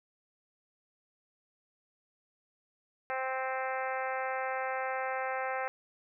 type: harmonic tone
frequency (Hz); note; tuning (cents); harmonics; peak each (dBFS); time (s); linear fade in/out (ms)
261.6; C4; 0; 2 / 3 / 4 / 5 / 6 / 7 / 8 / 9 / 10; -37 / -36 / -42 / -41 / -41 / -43 / -43 / -49 / -51; 3.1-5.68; 0
effects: none